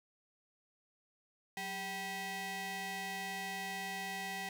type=ring-modulated tone; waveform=sawtooth; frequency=587.3 Hz; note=D5; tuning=in tune; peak=-32 dBFS; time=1.57-4.49 s; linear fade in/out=2 ms; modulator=1360 Hz; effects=none